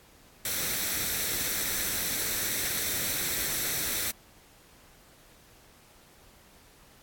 white noise with comb filter, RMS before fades -30 dBFS, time 0.45-4.11 s, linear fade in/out 2 ms, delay 0.51 ms, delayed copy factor +0.5, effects pink hiss -57 dBFS RMS until 7.02 s + AAC 64 kbps

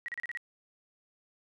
sine tone bursts, 1907 Hz, A#6, 39 cents sharp, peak -34 dBFS, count 6, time 0.06-0.373 s, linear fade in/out 0 ms, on 23 ms, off 35 ms, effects none

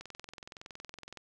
click train, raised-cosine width 0.2 ms, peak -28 dBFS, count 26, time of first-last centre 0.01-1.173 s, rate 21.5 Hz, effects none

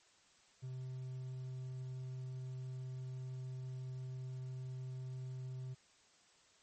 triangle tone, 129 Hz, C3, 24 cents flat, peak -40 dBFS, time 0.62-5.75 s, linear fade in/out 20 ms, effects white hiss -68 dBFS RMS until 6.62 s + MP3 32 kbps

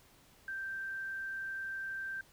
sine tone, 1568 Hz, G6, in tune, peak -37 dBFS, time 0.48-2.21 s, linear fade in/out 2 ms, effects pink hiss -63 dBFS RMS until 2.32 s

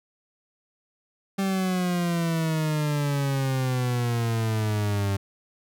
40% pulse exponential sweep, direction down, 196 to 98 Hz, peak -22 dBFS, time 1.38-5.17 s, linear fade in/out 10 ms, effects none

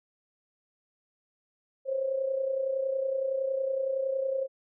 sine tone with amplitude modulation, 534 Hz, C5, 35 cents sharp, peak -24 dBFS, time 1.85-4.48 s, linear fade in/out 50 ms, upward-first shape sine, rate 30.8 Hz, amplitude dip 60%, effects none

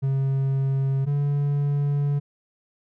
triangle tone pair in turn, 135.5 / 143.41 Hz, C#3 / D3, -39 / -41 cents, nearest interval minor second, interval 98 cents, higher second, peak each -18 dBFS, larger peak neither, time 0.02-1.06 / 1.06-2.2 s, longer second, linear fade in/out 20 ms, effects none

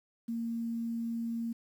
sine tone with quantisation, 230.9 Hz, A#3, 16 cents flat, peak -32 dBFS, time 0.28-1.53 s, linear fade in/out 10 ms, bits 10, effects none

